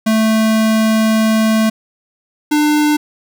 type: tone pair in turn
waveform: square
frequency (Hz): 220 / 299.4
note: A3 / D4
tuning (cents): 0 / +33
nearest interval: perfect fourth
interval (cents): 533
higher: second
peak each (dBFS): -11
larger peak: neither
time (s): 0.06-1.7 / 2.51-2.97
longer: first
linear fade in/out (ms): 10
effects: none